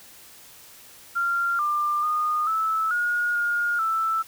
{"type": "tone with pitch steps", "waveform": "sine", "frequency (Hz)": [1386, 1193, 1226, 1309, 1437, 1422, 1323], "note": ["F6", "D6", "D#6", "E6", "F6", "F6", "E6"], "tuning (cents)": [-14, 27, -26, -13, 49, 31, 6], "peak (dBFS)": -21, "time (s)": [1.15, 4.23], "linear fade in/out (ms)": 20, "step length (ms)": 440, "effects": ["white hiss -48 dBFS RMS until 4.27 s"]}